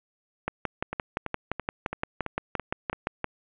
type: two click trains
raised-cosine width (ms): 0.5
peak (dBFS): -16 / -12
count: 7 / 17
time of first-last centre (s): 0.93-2.93 / 0.48-3.243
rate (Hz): 3 / 5.79
effects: resampled to 8000 Hz + 7-bit